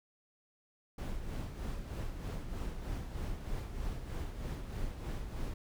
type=noise with tremolo; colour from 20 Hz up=brown; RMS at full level=-37 dBFS; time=0.98-5.54 s; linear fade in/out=5 ms; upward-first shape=sine; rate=3.2 Hz; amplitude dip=50%; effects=none